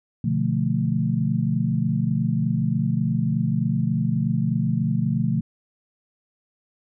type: chord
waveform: sine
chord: B half-diminished seventh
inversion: none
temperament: equal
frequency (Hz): 123.47 / 146.83 / 174.61 / 220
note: B2 / D3 / F3 / A3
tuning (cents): 0 / 0 / 0 / 0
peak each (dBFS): -25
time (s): 0.24-5.41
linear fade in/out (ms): 5
effects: none